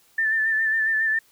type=tone with vibrato; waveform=sine; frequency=1772 Hz; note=A6; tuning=12 cents sharp; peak=-19 dBFS; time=0.18-1.19 s; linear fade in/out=5 ms; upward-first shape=sine; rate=7.3 Hz; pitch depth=34 cents each way; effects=white hiss -59 dBFS RMS until 1.31 s